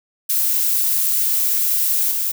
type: noise with level steps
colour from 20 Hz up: violet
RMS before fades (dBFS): -18 / -21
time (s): 0.29-2.32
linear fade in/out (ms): 10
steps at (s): 2.1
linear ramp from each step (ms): 20
effects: none